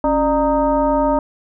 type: tone with frequency modulation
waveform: sine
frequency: 601 Hz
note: D5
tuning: 40 cents sharp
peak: -13 dBFS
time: 0.04-1.19 s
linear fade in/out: 2 ms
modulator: 324 Hz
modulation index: 1.3
effects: none